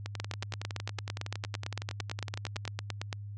two click trains, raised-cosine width 0.2 ms, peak -17 / -20 dBFS, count 27 / 29, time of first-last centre 0.2-3.128 / 0.06-2.653 s, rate 8.88 / 10.8 Hz, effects added 102 Hz sine -39 dBFS peak until 3.37 s + resampled to 24000 Hz

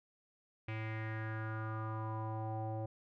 square tone with low-pass filter sweep, 110 Hz, A2, in tune, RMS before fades -40 dBFS, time 0.68-2.86 s, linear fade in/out 5 ms, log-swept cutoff 2400 to 660 Hz, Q 4.7, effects none

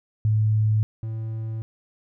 sine / triangle tone pair in turn, 107.9 / 111.25 Hz, A2 / A2, -33 / +20 cents, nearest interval minor second, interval 53 cents, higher second, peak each -17 / -25 dBFS, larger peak first, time 0.25-0.83 / 1.03-1.62 s, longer second, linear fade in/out 0 ms, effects none

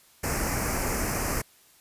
pink band-stop noise, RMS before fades -28 dBFS, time 0.23-1.42 s, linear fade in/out 10 ms, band 2500 to 5000 Hz, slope 48 dB/octave, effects white hiss -58 dBFS RMS until 1.8 s + resampled to 32000 Hz

